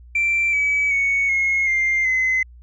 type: tone with pitch steps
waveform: sine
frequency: 2349 / 2285 / 2222 / 2162 / 2102 / 2045 Hz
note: D7 / D7 / C#7 / C#7 / C7 / C7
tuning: 0 / -48 / +4 / -44 / +7 / -40 cents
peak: -15 dBFS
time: 0.15-2.43 s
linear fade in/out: 5 ms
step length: 380 ms
effects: tanh soft clip ceiling -13 dBFS + added 60 Hz sine -41 dBFS peak until 2.62 s